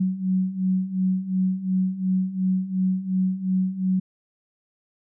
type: beating tone pair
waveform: sine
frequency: 185 / 187.8 Hz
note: F#3 / F#3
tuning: 0 / +26 cents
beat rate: 2.8 Hz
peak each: -26 / -22 dBFS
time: 0-4 s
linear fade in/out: 10 ms
effects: none